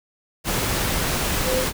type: tone in noise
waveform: sine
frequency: 514 Hz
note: C5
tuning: 31 cents flat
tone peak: -21 dBFS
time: 1.44-1.66 s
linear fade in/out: 50 ms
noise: pink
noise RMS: -23 dBFS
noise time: 0.44-1.73 s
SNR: -1 dB
effects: none